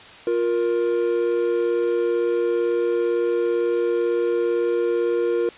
triangle tone pair together, 352.1 / 470 Hz, F4 / A#4, +14 / +14 cents, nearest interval perfect fourth, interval 500 cents, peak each -20 / -19 dBFS, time 0.27-5.49 s, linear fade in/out 2 ms, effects white hiss -43 dBFS RMS until 5.57 s + resampled to 8000 Hz

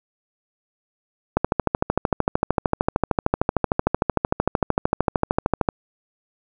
click train, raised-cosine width 1 ms, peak -3 dBFS, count 58, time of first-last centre 1.37-5.688 s, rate 13.2 Hz, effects none

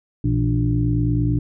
harmonic tone with a mistuned harmonic, 59.2 Hz, A#1, 27 cents sharp, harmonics 1 / 2 / 3 / 5 / 6, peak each -24 / -19 / -25 / -23 / -36 dBFS, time 0.24-1.39 s, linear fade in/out 5 ms, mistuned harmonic 3, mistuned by -100 cents, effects none

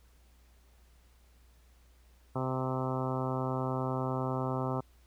harmonic tone, 130 Hz, C3, 11 cents flat, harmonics 1 / 2 / 3 / 4 / 5 / 6 / 7 / 8 / 9 / 10, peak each -34 / -37 / -39 / -40 / -41 / -42 / -42 / -43 / -44 / -44 dBFS, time 2.35-4.81 s, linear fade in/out 10 ms, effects added 60 Hz sine -59 dBFS peak until 5.06 s + pink hiss -68 dBFS RMS until 5.06 s

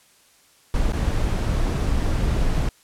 brown noise with dropouts, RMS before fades -21 dBFS, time 0.74-2.69 s, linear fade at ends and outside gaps 1 ms, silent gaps 0.922-0.933 s, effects white hiss -56 dBFS RMS until 2.83 s + low-pass 11000 Hz 12 dB/octave

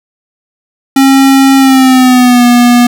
square tone with pitch glide, 270.3 to 242.2 Hz, C#4 to B3, -44 to -34 cents, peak -3 dBFS, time 0.96-2.87 s, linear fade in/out 5 ms, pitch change -190 cents, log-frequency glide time 1.57-2.45 s, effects none

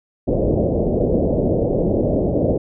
white low-pass noise, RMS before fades -18 dBFS, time 0.27-2.58 s, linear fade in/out 10 ms, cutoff 600 Hz, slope 48 dB/octave, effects none

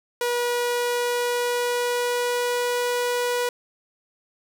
sawtooth tone with pitch glide, 483.4 to 487.9 Hz, B4 to B4, -37 to -21 cents, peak -18 dBFS, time 0.21-3.49 s, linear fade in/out 2 ms, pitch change +16 cents, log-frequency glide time 0.35-2.82 s, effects none

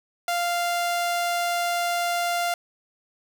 sawtooth tone, 696 Hz, F5, 6 cents flat, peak -19 dBFS, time 0.28-2.54 s, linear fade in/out 2 ms, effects none

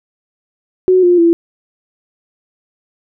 sine tone with pitch steps, 370 / 353.3 / 337.3 Hz, F#4 / F4 / E4, 0 / +20 / +40 cents, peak -6 dBFS, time 0.88-1.33 s, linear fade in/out 0 ms, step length 150 ms, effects none

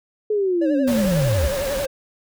sine linear sweep, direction down, 432.3 to 61.74 Hz, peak -17 dBFS, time 0.3-1.48 s, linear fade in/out 5 ms
triangle tone with vibrato, 553 Hz, C#5, 4 cents flat, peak -20 dBFS, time 0.61-1.87 s, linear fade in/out 10 ms, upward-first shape sine, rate 11 Hz, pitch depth 83 cents each way
pink noise, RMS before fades -29 dBFS, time 0.87-1.86 s, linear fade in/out 10 ms
effects none

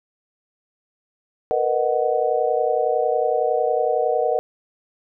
sine chord, B major seventh, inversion third, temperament just, 463 / 493.9 / 617.4 / 740.8 Hz, A#4 / B4 / D#5 / F#5, -12 / 0 / -14 / +2 cents, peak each -23 dBFS, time 1.51-4.39 s, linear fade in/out 0 ms, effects none

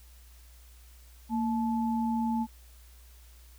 sine tone pair together, 230.1 / 867.9 Hz, A#3 / A5, -22 / -24 cents, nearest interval octave + major seventh, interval 2298 cents, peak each -27 / -33 dBFS, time 1.29-2.47 s, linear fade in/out 50 ms, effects added 60 Hz sine -51 dBFS peak until 3.58 s + white hiss -60 dBFS RMS until 3.58 s

